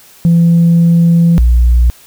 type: tone pair in turn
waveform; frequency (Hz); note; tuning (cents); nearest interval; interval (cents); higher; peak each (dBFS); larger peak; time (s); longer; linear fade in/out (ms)
sine; 168.9 / 59.72; E3 / A#1; +42 / +43; octave + tritone; 1799; first; -3; neither; 0.25-1.38 / 1.38-1.9; first; 0
effects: tanh soft clip ceiling -2 dBFS + white hiss -41 dBFS RMS until 2.06 s